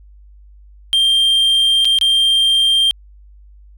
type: tone with dropouts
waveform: triangle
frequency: 3179 Hz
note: G7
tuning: 24 cents sharp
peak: -9 dBFS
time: 0.93-2.91 s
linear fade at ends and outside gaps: 0 ms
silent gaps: 1.847-1.853 / 1.987-2.012 s
effects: added 50 Hz sine -40 dBFS peak until 3.77 s